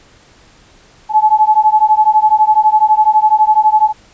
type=beating tone pair; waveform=sine; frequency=854 / 866 Hz; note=G#5 / A5; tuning=+48 / -28 cents; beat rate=12 Hz; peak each=-10 dBFS; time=1.09-3.93 s; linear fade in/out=50 ms; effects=pink hiss -46 dBFS RMS until 4.13 s + resampled to 16000 Hz